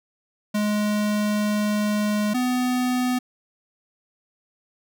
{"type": "tone pair in turn", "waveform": "square", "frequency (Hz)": [209.4, 250.5], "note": ["G#3", "B3"], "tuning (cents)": [15, 25], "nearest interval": "minor third", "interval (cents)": 310, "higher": "second", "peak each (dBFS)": -21, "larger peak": "neither", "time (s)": [[0.54, 2.34], [2.34, 3.19]], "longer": "first", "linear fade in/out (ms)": 10, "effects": []}